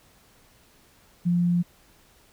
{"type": "tone", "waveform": "sine", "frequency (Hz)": 174.61, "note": "F3", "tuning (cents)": 0, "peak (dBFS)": -19, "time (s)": [1.25, 1.63], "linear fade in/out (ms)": 20, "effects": ["pink hiss -58 dBFS RMS until 2.32 s"]}